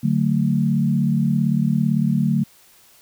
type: chord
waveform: sine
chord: D major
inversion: none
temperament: equal with one note detuned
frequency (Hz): 146.83 / 185 / 222.6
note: D3 / F#3 / A3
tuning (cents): 0 / 0 / +20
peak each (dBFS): -20 / -21 / -20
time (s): 0.03-2.44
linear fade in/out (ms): 10
effects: white hiss -52 dBFS RMS until 3.01 s